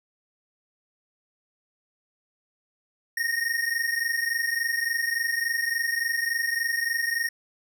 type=tone pair together; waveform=square; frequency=1841.2 / 1864.7 Hz; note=A#6 / A#6; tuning=-22 / 0 cents; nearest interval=unison; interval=22 cents; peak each=-28 dBFS; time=3.17-7.29 s; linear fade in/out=5 ms; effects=none